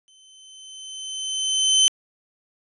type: tone with exponential growth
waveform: 25% pulse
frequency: 3070 Hz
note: G7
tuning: 37 cents flat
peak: -9 dBFS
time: 0.08-1.88 s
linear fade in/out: 0 ms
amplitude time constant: 390 ms
effects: resampled to 24000 Hz